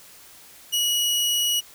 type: tone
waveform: sawtooth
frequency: 2914 Hz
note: F#7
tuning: 27 cents flat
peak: -17 dBFS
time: 0.72-1.61 s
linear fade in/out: 20 ms
effects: white hiss -48 dBFS RMS until 1.74 s